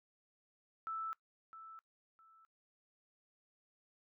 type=tone with echo; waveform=sine; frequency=1318.5 Hz; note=E6; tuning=in tune; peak=-38 dBFS; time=0.87-1.13 s; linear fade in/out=0 ms; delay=660 ms; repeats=2; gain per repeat=-12 dB; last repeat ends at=2.45 s; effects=noise-tail reverb RT60 0.1 s tail -20 dB re dry